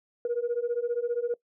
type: beating tone pair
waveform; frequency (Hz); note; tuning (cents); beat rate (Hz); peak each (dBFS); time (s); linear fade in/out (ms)
sine; 470 / 485; A#4 / B4; +14 / -31; 15; -28; 0.25-1.34; 2
effects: noise-tail reverb RT60 0.1 s tail -21 dB re dry + tanh soft clip ceiling -21 dBFS